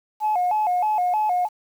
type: tone with vibrato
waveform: sine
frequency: 784 Hz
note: G5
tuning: in tune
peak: -17 dBFS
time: 0.2-1.49 s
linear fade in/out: 50 ms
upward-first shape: square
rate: 3.2 Hz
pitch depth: 150 cents each way
effects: tanh soft clip ceiling -15 dBFS + 8-bit